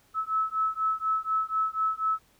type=beating tone pair; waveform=sine; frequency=1298 / 1302.1 Hz; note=E6 / E6; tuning=-27 / -22 cents; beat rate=4.1 Hz; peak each=-28 dBFS; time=0.14-2.19 s; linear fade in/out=50 ms; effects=pink hiss -63 dBFS RMS until 2.39 s